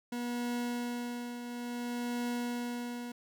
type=tone with tremolo; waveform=40% pulse; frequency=241.4 Hz; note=B3; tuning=39 cents flat; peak=-31 dBFS; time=0.12-3.12 s; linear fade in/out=5 ms; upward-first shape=triangle; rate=0.58 Hz; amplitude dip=60%; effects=none